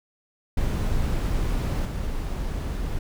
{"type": "noise with level steps", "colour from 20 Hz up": "brown", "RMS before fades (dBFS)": [-24, -28], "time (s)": [0.57, 2.99], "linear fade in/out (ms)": 5, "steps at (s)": 1.85, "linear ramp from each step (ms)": 5, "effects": []}